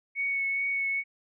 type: tone with vibrato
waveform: sine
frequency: 2217 Hz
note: C#7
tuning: in tune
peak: -26 dBFS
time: 0.15-1.04 s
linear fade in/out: 50 ms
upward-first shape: triangle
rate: 2.4 Hz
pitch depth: 16 cents each way
effects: none